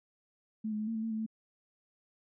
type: tone with pitch steps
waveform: sine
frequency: 218.1 / 212.4 / 214.8 / 226.7 / 220 / 225.1 / 218.7 / 220.7 Hz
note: A3 / G#3 / A3 / A#3 / A3 / A3 / A3 / A3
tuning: -15 / +39 / -41 / -48 / 0 / +40 / -10 / +5 cents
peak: -32 dBFS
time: 0.64-1.264 s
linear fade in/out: 10 ms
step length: 78 ms
effects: none